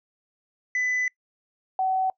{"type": "tone pair in turn", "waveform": ["triangle", "sine"], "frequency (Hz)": [2000, 755.7], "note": ["B6", "F#5"], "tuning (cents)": [21, 36], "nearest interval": "octave + perfect fourth", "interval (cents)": 1685, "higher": "first", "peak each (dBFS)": -21, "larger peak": "neither", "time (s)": [[0.75, 1.08], [1.79, 2.1]], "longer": "first", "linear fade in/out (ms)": 2, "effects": ["noise-tail reverb RT60 0.1 s tail -23 dB re dry", "resampled to 16000 Hz"]}